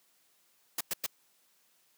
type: noise bursts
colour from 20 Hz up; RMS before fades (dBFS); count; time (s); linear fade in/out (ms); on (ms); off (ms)
white; -32; 3; 0.78-1.064; 5; 28; 100
effects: white hiss -69 dBFS RMS until 1.97 s + high-pass 150 Hz 12 dB/octave

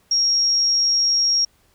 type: tone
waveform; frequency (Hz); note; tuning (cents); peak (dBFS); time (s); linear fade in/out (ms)
sine; 5588; F8; 0; -15; 0.11-1.45; 5
effects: pink hiss -60 dBFS RMS until 1.74 s

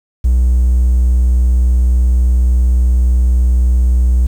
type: tone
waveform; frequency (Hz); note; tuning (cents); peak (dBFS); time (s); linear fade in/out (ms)
triangle; 61.74; B1; 0; -5; 0.24-4.27; 10
effects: tanh soft clip ceiling -2 dBFS + 7-bit

